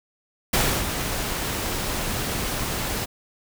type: noise with ADSR envelope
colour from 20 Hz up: pink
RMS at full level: -19 dBFS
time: 0.53-3.06 s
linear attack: 7 ms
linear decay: 300 ms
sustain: -8 dB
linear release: 19 ms
effects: none